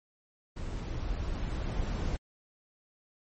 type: noise with level ramp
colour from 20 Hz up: brown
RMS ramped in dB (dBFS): -36 to -31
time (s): 0.56-2.17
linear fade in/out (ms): 10
effects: MP3 32 kbps